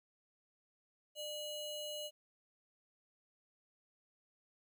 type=ring-modulated tone; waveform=square; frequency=1760 Hz; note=A6; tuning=in tune; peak=-39 dBFS; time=1.15-2.11 s; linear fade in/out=50 ms; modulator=1160 Hz; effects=13-bit